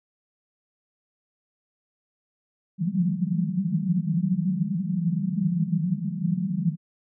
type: band-pass noise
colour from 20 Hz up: pink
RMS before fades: -25 dBFS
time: 2.78-6.77 s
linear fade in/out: 50 ms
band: 160 to 200 Hz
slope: 96 dB/octave
effects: none